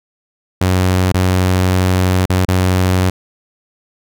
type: tone with dropouts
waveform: sawtooth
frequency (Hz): 92.3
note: F#2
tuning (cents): -4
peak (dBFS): -7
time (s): 0.61-3.1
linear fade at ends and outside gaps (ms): 5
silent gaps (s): 1.122-1.143 / 2.257-2.297 / 2.452-2.483
effects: none